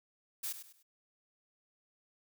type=noise with echo; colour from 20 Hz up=blue; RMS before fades=-38 dBFS; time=0.43-0.53 s; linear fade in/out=10 ms; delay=100 ms; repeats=3; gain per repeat=-10 dB; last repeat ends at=0.83 s; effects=none